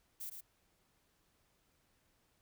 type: noise with echo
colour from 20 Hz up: violet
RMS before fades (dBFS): -44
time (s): 0.2-0.3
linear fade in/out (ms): 10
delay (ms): 110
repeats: 1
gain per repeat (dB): -5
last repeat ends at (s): 0.41
effects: pink hiss -75 dBFS RMS until 2.41 s